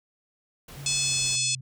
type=noise; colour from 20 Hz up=pink; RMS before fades=-45 dBFS; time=0.68-1.36 s; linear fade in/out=5 ms
type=tone with pitch glide; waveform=sine; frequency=140 to 129.87 Hz; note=C#3 to C3; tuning=+18 to -13 cents; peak=-37 dBFS; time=0.77-1.61 s; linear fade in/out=5 ms; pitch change=-131 cents; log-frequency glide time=0.96-1.33 s
type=harmonic tone; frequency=860 Hz; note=A5; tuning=40 cents flat; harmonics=3 / 4 / 5 / 6 / 7 / 8 / 9 / 10; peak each=-32 / -32 / -32 / -32 / -32 / -32 / -32 / -32 dBFS; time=0.86-1.55 s; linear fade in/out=2 ms
effects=none